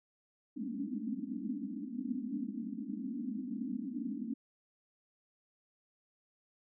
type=band-pass noise; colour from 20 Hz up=white; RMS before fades=-39 dBFS; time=0.56-4.34 s; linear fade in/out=10 ms; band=200 to 290 Hz; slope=96 dB/octave; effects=none